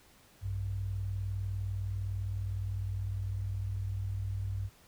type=tone pair together; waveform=sine; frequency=58.2 / 98 Hz; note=A#1 / G2; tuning=-2 / 0 cents; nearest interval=major sixth; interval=902 cents; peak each=-39 / -33 dBFS; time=0.41-4.7 s; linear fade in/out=50 ms; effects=pink hiss -61 dBFS RMS until 4.87 s